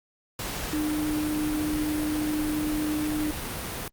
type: tone in noise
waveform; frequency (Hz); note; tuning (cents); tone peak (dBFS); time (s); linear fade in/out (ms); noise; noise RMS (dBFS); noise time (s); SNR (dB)
sine; 303.7; D#4; -42; -25; 0.73-3.31; 2; pink; -33; 0.39-3.88; +5
effects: Opus 48 kbps